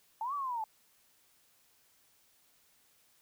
sine linear two-way sweep, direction up then down, 850 to 1174.7 to 850 Hz, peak -33 dBFS, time 0.21-0.64 s, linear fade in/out 2 ms, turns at 0.34 s, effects white hiss -68 dBFS RMS until 3.21 s

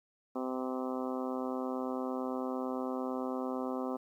harmonic tone, 128.9 Hz, C3, 26 cents flat, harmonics 2 / 3 / 4 / 5 / 6 / 7 / 8 / 9 / 10, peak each -36 / -41 / -40 / -45 / -44 / -50 / -46 / -47 / -50 dBFS, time 0.35-3.97 s, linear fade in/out 10 ms, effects 11-bit

